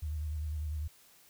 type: tone with vibrato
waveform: sine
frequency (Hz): 76.3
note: D#2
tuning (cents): -33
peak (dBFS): -33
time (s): 0.02-0.88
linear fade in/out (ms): 10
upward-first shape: square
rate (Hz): 10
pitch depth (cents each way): 43
effects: white hiss -61 dBFS RMS until 1.29 s